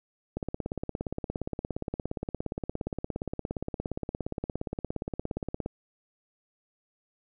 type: click train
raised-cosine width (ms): 2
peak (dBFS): -18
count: 92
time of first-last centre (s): 0.37-5.661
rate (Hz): 17.2
effects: none